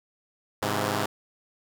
5% pulse chord, Ab augmented, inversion none, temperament equal, 103.83 / 130.81 / 164.81 Hz, Ab2 / C3 / E3, 0 / 0 / 0 cents, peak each -16 / -19 / -22 dBFS, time 0.62-1.06 s, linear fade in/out 5 ms, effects none

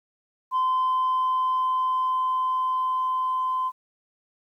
sine tone with level ramp, 1029 Hz, C6, 29 cents flat, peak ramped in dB -18 to -22 dBFS, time 0.51-3.72 s, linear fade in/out 50 ms, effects tanh soft clip ceiling -18 dBFS + 10-bit

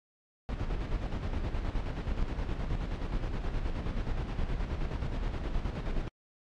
brown noise with tremolo, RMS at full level -31 dBFS, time 0.49-6.08 s, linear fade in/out 0 ms, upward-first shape square, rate 9.5 Hz, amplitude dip 45%, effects low-pass 4000 Hz 12 dB/octave + AAC 64 kbps

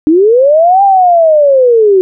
sine linear two-way sweep, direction up then down, 295.2 to 804 to 364.9 Hz, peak -3 dBFS, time 0.07-2.01 s, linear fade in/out 0 ms, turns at 0.83 s, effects none

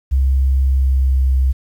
sine tone with pitch glide, 66.8 to 65.65 Hz, C2 to C2, +36 to +6 cents, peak -10 dBFS, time 0.11-1.53 s, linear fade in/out 20 ms, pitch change -30 cents, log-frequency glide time 0.64-1.34 s, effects tanh soft clip ceiling -7 dBFS + 8-bit

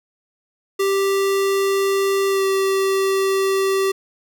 square tone with pitch glide, 392 to 387.3 Hz, G4 to G4, 0 to -21 cents, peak -17 dBFS, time 0.79-3.92 s, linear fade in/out 10 ms, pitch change -21 cents, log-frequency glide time 2.28-2.44 s, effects none

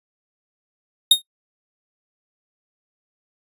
45% pulse tone with exponential decay, 3711 Hz, A#7, 9 cents flat, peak -5 dBFS, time 1.11-1.22 s, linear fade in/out 5 ms, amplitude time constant 22 ms, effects noise-tail reverb RT60 0.1 s tail -23 dB re dry + resampled to 32000 Hz

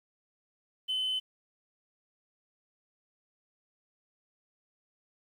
sine tone, 3040 Hz, F#7, 46 cents sharp, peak -27 dBFS, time 0.88-1.2 s, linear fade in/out 20 ms, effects tanh soft clip ceiling -26 dBFS + 10-bit

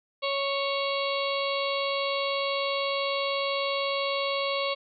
harmonic tone, 554 Hz, C#5, 1 cent flat, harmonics 1 / 2 / 4 / 5 / 6 / 7 / 8, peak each -29 / -32 / -35 / -36 / -37 / -37 / -38 dBFS, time 0.22-4.75 s, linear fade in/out 20 ms, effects none

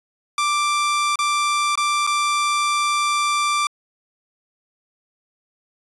sawtooth tone with dropouts, 1177 Hz, D6, 3 cents sharp, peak -14 dBFS, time 0.38-3.67 s, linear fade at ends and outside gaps 2 ms, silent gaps 1.157-1.189 / 1.755-1.775 / 2.067-2.073 s, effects resampled to 24000 Hz

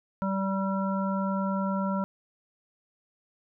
harmonic tone, 193.6 Hz, G3, 21 cents flat, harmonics 1 / 3 / 5 / 7, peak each -27 / -34 / -34 / -36 dBFS, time 0.22-2.04 s, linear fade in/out 0 ms, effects none

